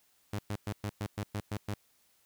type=tone bursts; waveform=sawtooth; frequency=103.1 Hz; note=G#2; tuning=12 cents flat; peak=-29 dBFS; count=9; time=0.33-1.741 s; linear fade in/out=5 ms; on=59 ms; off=110 ms; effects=white hiss -69 dBFS RMS until 2.25 s